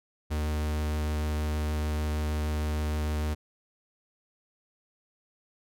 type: tone with vibrato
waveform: 45% pulse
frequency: 76 Hz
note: D#2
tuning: 40 cents flat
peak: -27 dBFS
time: 0.3-3.35 s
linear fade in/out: 20 ms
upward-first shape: triangle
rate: 6.5 Hz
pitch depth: 9 cents each way
effects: none